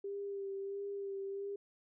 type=tone with vibrato; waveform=sine; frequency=396.5 Hz; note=G4; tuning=20 cents sharp; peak=-38 dBFS; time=0.04-1.56 s; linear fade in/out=5 ms; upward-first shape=sine; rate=1.5 Hz; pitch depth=23 cents each way; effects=none